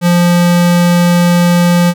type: tone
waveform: square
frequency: 174.61 Hz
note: F3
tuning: in tune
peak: -7 dBFS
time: 0.01-1.94 s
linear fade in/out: 50 ms
effects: none